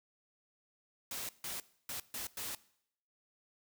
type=noise bursts at uneven times; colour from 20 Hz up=white; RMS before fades=-41 dBFS; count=5; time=1.11-1.29 / 1.44-1.6 / 1.89-2 / 2.14-2.27 / 2.37-2.55 s; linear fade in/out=2 ms; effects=noise-tail reverb RT60 0.7 s tail -20 dB re dry